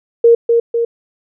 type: tone with echo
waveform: sine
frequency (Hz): 466.2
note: A#4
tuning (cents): 0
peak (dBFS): -4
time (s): 0.24-0.35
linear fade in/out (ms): 5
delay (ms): 250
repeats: 2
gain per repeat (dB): -4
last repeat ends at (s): 0.85
effects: none